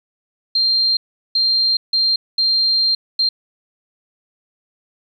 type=tone bursts at uneven times; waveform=sine; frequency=4180 Hz; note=C8; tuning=2 cents flat; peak=-13 dBFS; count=5; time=0.55-0.97 / 1.35-1.77 / 1.93-2.16 / 2.38-2.95 / 3.19-3.29 s; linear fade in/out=5 ms; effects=9-bit